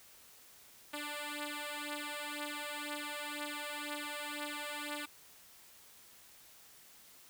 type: beating tone pair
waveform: 5% pulse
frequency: 293.7 / 295.7 Hz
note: D4 / D4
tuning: 0 / +12 cents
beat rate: 2 Hz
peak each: -31 dBFS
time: 0.93-5.06 s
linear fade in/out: 10 ms
effects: white hiss -59 dBFS RMS until 7.29 s